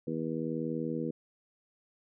harmonic tone, 80.4 Hz, E2, 43 cents flat, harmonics 2 / 3 / 4 / 5 / 6, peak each -38 / -36 / -37 / -41 / -38 dBFS, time 0.07-1.11 s, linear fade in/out 5 ms, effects none

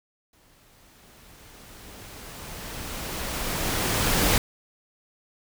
pink noise with exponential growth, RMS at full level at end -20 dBFS, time 0.33-4.38 s, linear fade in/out 2 ms, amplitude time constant 880 ms, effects none

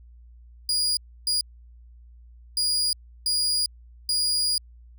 35% pulse tone bursts at uneven times, 4873 Hz, D#8, 37 cents flat, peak -20 dBFS, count 5, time 0.69-0.97 / 1.27-1.41 / 2.57-2.93 / 3.26-3.66 / 4.09-4.58 s, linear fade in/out 2 ms, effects added 59 Hz sine -46 dBFS peak until 4.98 s

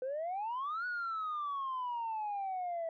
sine exponential two-way sweep, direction up then down, 501 to 1480 to 650 Hz, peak -33 dBFS, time 0.02-2.89 s, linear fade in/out 2 ms, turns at 0.86 s, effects tanh soft clip ceiling -32 dBFS

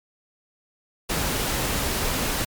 pink noise, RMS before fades -25 dBFS, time 1.09-2.45 s, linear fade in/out 10 ms, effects MP3 96 kbps

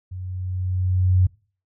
sine tone with level ramp, 92 Hz, F#2, 9 cents flat, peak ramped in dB -30 to -12 dBFS, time 0.11-1.27 s, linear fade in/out 10 ms, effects noise-tail reverb RT60 0.4 s tail -24 dB re dry

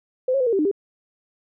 sine tone with pitch steps, 512 / 546 / 505 / 462.9 / 390.2 / 303.4 / 398.2 Hz, C5 / C#5 / B4 / A#4 / G4 / D#4 / G4, -38 / -26 / +39 / -12 / -8 / -44 / +27 cents, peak -17 dBFS, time 0.28-0.714 s, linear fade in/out 5 ms, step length 62 ms, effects none

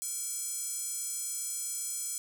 square tone with high-pass filter, 466.2 Hz, A#4, in tune, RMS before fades -36 dBFS, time 0.02-2.18 s, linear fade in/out 0 ms, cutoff 7900 Hz, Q 3.2, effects none

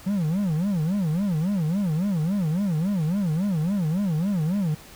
triangle tone with vibrato, 177.2 Hz, F3, 25 cents sharp, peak -19 dBFS, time 0.06-4.75 s, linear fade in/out 10 ms, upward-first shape sine, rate 3.6 Hz, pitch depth 270 cents each way, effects pink hiss -46 dBFS RMS until 4.95 s

